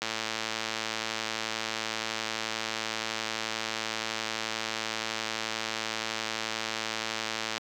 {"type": "click train", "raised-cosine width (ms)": 0.2, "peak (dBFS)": -13, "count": 840, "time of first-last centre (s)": [0.02, 7.579], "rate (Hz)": 111, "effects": ["high-pass 150 Hz 12 dB/octave", "9-bit"]}